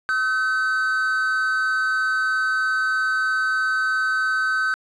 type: tone pair together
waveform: triangle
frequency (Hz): 1285 / 1528.1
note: E6 / G6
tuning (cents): -45 / -45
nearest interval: minor third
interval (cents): 300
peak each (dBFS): -24 / -18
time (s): 0.09-4.74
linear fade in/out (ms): 0
effects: resampled to 24000 Hz